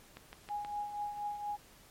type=click train; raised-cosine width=0.3 ms; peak=-30 dBFS; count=4; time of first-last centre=0.17-0.648 s; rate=6.27 Hz
type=tone with tremolo; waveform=sine; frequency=827 Hz; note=G#5; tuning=8 cents flat; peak=-33 dBFS; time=0.49-1.57 s; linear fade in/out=20 ms; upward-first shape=triangle; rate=4.2 Hz; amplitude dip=65%
effects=pink hiss -59 dBFS RMS until 1.9 s + MP3 64 kbps